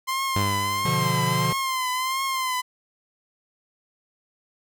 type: tone with vibrato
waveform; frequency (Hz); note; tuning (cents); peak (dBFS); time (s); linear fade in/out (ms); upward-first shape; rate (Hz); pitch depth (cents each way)
sawtooth; 1042; C6; -7; -20; 0.07-2.62; 20; triangle; 1.5; 69
type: tone with exponential decay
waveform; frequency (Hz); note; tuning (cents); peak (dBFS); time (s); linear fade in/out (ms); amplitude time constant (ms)
sawtooth; 100; G2; +35; -18; 0.36-1.61; 0; 270
type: chord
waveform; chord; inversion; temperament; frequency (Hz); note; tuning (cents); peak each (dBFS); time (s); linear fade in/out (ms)
square; B diminished; none; equal; 123.47 / 146.83 / 174.61; B2 / D3 / F3; 0 / 0 / 0; -28; 0.85-1.53; 5
effects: none